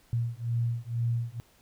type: beating tone pair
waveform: sine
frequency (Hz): 116.54 / 118.64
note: A#2 / A#2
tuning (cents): 0 / +31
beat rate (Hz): 2.1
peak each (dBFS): -30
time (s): 0.13-1.4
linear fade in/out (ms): 0
effects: pink hiss -62 dBFS RMS until 1.61 s